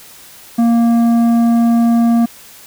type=tone with tanh clipping; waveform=sine; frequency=233.1 Hz; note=A#3; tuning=in tune; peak=-10 dBFS; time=0.58-2.26 s; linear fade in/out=10 ms; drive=9 dB; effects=white hiss -39 dBFS RMS until 2.66 s